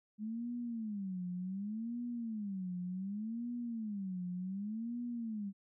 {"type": "tone with vibrato", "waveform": "sine", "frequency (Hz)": 207.8, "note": "G#3", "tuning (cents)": 1, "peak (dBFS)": -37, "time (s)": [0.18, 5.53], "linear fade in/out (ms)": 50, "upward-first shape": "sine", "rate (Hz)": 0.67, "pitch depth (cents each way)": 260, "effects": []}